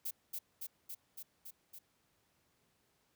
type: noise with echo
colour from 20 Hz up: violet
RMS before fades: -39 dBFS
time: 0.05-0.11 s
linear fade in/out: 10 ms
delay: 280 ms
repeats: 6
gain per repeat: -2 dB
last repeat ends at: 1.79 s
effects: pink hiss -75 dBFS RMS until 3.15 s + high-pass 80 Hz 12 dB/octave